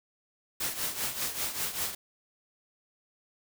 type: noise with tremolo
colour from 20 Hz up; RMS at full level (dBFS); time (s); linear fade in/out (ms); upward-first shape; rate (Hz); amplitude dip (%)
white; -30; 0.6-1.95; 5; triangle; 5.1; 75
effects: none